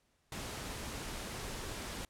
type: noise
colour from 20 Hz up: pink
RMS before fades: -42 dBFS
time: 0.32-2.05 s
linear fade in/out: 2 ms
effects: pink hiss -75 dBFS RMS until 2.09 s + low-pass 11000 Hz 12 dB/octave